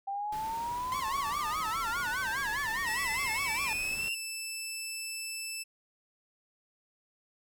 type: exponential sweep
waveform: sine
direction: up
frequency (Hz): 784 to 2794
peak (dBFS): -32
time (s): 0.07-4.15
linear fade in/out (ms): 10
type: noise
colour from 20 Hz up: pink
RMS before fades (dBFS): -46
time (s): 0.32-4.09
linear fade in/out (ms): 5
type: tone with vibrato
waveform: sawtooth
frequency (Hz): 996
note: B5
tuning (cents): +14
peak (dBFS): -31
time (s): 0.92-3.73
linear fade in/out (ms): 0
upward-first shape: sine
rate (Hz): 4.9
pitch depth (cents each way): 240
type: tone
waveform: 15% pulse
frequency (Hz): 2640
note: E7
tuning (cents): +2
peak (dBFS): -29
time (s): 2.86-5.64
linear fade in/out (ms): 20
effects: none